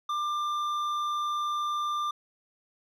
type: tone with hard clipping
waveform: sine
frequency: 1191 Hz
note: D6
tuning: 24 cents sharp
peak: -29 dBFS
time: 0.09-2.11 s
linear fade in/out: 5 ms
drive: 7 dB
effects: none